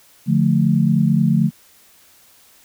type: chord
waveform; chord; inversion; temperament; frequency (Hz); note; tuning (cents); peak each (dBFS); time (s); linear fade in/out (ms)
sine; D minor; none; just; 146.83 / 176.2 / 220.2; D3 / F3 / A3; 0 / +16 / +2; -17; 0.26-1.51; 50
effects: white hiss -51 dBFS RMS until 2.64 s